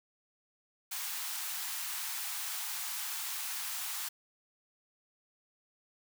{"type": "high-pass noise", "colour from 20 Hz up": "white", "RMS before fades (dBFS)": -38, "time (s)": [0.91, 4.09], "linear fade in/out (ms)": 10, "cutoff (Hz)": 770, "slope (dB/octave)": 48, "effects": []}